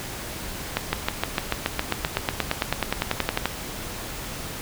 accelerating click train, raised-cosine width 0.3 ms, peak -5 dBFS, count 24, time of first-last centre 0.77-3.456 s, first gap 160 ms, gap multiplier 0.97, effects pink hiss -34 dBFS RMS until 4.61 s

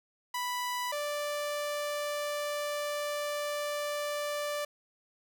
sawtooth tone pair in turn, 987.8 / 587.3 Hz, B5 / D5, 0 / 0 cents, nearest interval major sixth, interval 900 cents, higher first, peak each -28 dBFS, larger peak neither, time 0.34-0.92 / 0.92-4.65 s, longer second, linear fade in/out 5 ms, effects none

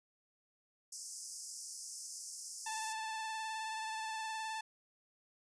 pink high-pass noise, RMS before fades -44 dBFS, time 0.92-2.93 s, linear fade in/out 5 ms, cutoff 5000 Hz, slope 96 dB/octave
sawtooth tone with vibrato, 880 Hz, A5, in tune, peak -35 dBFS, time 2.66-4.61 s, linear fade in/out 5 ms, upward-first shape triangle, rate 19 Hz, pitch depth 28 cents each way
effects resampled to 22050 Hz

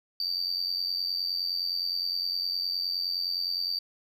sine tone with amplitude modulation, 4630 Hz, D8, 25 cents flat, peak -22 dBFS, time 0.2-3.79 s, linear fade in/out 2 ms, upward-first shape sine, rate 89.7 Hz, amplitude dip 80%, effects tanh soft clip ceiling -24 dBFS

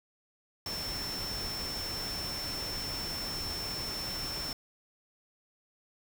sine tone in noise, 5380 Hz, E8, 34 cents sharp, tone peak -36 dBFS, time 0.66-4.53 s, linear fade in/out 2 ms, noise pink, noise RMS -40 dBFS, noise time 0.66-4.53 s, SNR +1 dB, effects none

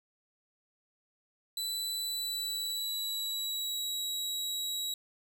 sawtooth tone with pitch glide, 3981 to 3868 Hz, B7 to B7, +13 to -37 cents, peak -30 dBFS, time 1.57-4.94 s, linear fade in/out 2 ms, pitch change -50 cents, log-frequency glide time 1.96-4 s, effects none

